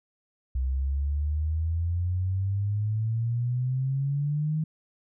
sine exponential sweep, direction up, 63.5 to 158 Hz, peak -24 dBFS, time 0.55-4.64 s, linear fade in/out 5 ms, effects none

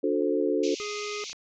sine chord, D dominant seventh, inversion none, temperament equal with one note detuned, 293.7 / 361.5 / 440 / 523.3 Hz, D4 / F#4 / A4 / C5, 0 / -40 / 0 / 0 cents, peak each -28 / -28 / -27 / -31 dBFS, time 0.03-0.75 s, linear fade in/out 10 ms
white band-pass noise, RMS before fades -39 dBFS, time 0.63-1.33 s, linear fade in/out 5 ms, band 2200 to 6700 Hz, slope 96 dB/octave
harmonic tone, 415.3 Hz, G#4, in tune, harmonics 1 / 3 / 5 / 6, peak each -34 / -39 / -41 / -42 dBFS, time 0.8-1.24 s, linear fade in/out 0 ms
clicks, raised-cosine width 0.2 ms, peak -31 / -27 dBFS, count 2, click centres 1.297 / 1.33 s
effects none

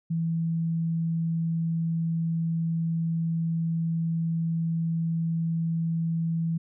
sine tone, 164.81 Hz, E3, in tune, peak -24 dBFS, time 0.1-6.58 s, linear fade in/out 10 ms, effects none

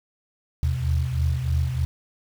sine tone cluster, 77.9 / 81.1 / 126.7 Hz, D#2 / E2 / B2, +3 / -28 / +45 cents, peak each -25 dBFS, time 0.63-1.85 s, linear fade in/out 0 ms, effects 7-bit

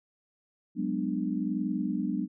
sine chord, G# half-diminished seventh, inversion third, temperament just, 186.89 / 207.7 / 249.2 / 299 Hz, F#3 / G#3 / B3 / D4, +18 / 0 / +16 / +31 cents, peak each -33 dBFS, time 0.75-2.28 s, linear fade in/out 50 ms, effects none

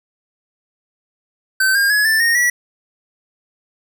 square tone with pitch steps, 1540 / 1612.8 / 1689.1 / 1769 / 1852.7 / 1940.3 Hz, G6 / G6 / G#6 / A6 / A#6 / B6, -31 / +49 / +29 / +9 / -11 / -31 cents, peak -13 dBFS, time 1.6-2.5 s, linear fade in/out 5 ms, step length 150 ms, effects none

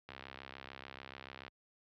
click train, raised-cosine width 0.3 ms, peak -30 dBFS, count 94, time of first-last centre 0.09-1.48 s, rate 66.9 Hz, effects high-pass 60 Hz 12 dB/octave + low-pass 5000 Hz 12 dB/octave

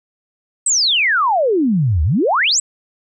sine exponential two-way sweep, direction down then up, 8372 to 71.4 to 8372 Hz, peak -12 dBFS, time 0.66-2.6 s, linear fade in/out 5 ms, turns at 2.03 s, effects none

